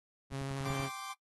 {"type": "tone with vibrato", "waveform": "sawtooth", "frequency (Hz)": 136.5, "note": "C#3", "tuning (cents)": -26, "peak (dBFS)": -32, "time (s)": [0.3, 0.9], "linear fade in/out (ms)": 50, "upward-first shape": "sine", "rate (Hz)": 12, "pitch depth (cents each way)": 12}
{"type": "click train", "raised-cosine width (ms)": 5, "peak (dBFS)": -33, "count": 6, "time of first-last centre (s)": [0.32, 0.801], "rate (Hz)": 10.4}
{"type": "chord", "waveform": "sawtooth", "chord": "G suspended fourth", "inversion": "none", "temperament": "equal", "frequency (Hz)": [784, 1046.5, 1174.7], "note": ["G5", "C6", "D6"], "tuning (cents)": [0, 0, 0], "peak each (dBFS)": [-44, -44, -39], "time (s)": [0.64, 1.14], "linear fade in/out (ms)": 20}
{"effects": ["noise-tail reverb RT60 0.1 s tail -20 dB re dry", "AAC 32 kbps"]}